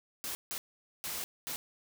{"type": "noise bursts at uneven times", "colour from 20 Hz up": "white", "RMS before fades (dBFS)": -38, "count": 4, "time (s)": [[0.24, 0.35], [0.51, 0.58], [1.04, 1.24], [1.47, 1.56]], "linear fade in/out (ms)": 0, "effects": []}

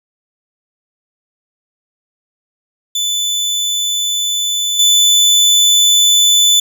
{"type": "tone with level steps", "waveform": "30% pulse", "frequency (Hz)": 3500, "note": "A7", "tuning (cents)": -10, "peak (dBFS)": [-12, -5], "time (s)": [2.95, 6.6], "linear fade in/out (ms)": 5, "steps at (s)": 4.79, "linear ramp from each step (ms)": 5, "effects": []}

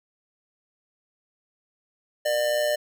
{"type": "tone with amplitude modulation", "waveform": "square", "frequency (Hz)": 599, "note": "D5", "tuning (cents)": 34, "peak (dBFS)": -20, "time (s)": [2.25, 2.76], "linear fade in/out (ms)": 10, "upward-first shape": "sine", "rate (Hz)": 123, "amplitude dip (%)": 50, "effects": []}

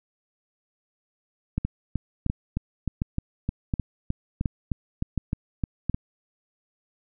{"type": "two click trains", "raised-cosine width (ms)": 5, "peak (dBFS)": [-13, -12], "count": [15, 7], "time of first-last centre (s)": [[1.65, 5.944], [1.58, 5.897]], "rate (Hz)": [3.26, 1.39], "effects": []}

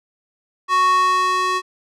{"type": "tone with high-pass filter sweep", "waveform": "square", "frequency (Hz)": 370, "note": "F#4", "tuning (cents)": 0, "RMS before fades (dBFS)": -17, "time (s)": [0.68, 1.62], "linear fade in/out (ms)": 50, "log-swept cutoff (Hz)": [1200, 780], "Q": 3.9, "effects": ["low-pass 7000 Hz 12 dB/octave"]}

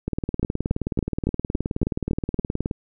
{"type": "two click trains", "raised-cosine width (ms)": 3, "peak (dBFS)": [-9, -11], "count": [8, 51], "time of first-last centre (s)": [[0.43, 2.391], [0.08, 2.712]], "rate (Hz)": [3.57, 19], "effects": []}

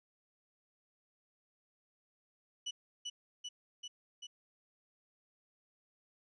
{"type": "tone with echo", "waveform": "35% pulse", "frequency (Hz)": 2960, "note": "F#7", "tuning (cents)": 0, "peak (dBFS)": -35, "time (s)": [2.66, 2.71], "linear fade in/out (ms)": 10, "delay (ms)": 390, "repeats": 4, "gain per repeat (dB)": -2, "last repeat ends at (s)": 4.27, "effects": ["resampled to 24000 Hz"]}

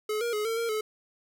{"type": "tone with pitch steps", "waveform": "square", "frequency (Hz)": [427, 472.1, 422.2, 453.4, 463.3, 431.1], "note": ["G#4", "A#4", "G#4", "A#4", "A#4", "A4"], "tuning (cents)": [48, 22, 29, -48, -11, -35], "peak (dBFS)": -28, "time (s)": [0.09, 0.81], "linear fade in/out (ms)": 5, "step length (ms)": 120, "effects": []}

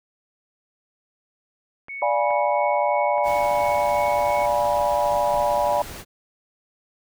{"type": "clicks", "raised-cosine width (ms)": 0.5, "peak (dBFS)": -27, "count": 6, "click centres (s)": [1.884, 2.307, 3.181, 3.504, 3.666, 4.189]}
{"type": "tone with tremolo", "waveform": "sine", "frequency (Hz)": 2217, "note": "C#7", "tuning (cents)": 0, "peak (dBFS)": -30, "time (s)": [1.89, 4.46], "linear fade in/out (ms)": 5, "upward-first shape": "sine", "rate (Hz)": 2.9, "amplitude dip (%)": 40}
{"type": "chord", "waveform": "sine", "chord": "D diminished seventh", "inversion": "none", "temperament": "equal with one note detuned", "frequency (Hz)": [587.3, 698.5, 830.6, 974.2], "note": ["D5", "F5", "Ab5", "Cb6"], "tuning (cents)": [0, 0, 0, -24], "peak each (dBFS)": [-22, -26, -24, -24], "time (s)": [2.02, 5.82], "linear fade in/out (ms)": 2}
{"type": "noise", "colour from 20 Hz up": "pink", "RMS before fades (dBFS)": -37, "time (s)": [3.23, 6.05], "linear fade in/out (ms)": 50}
{"effects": []}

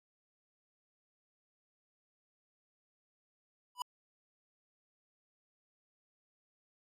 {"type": "tone with exponential growth", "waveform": "square", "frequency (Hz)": 987.8, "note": "B5", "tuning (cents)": 0, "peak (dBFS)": -31, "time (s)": [3.75, 3.82], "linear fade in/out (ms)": 2, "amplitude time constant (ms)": 15, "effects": ["AAC 48 kbps"]}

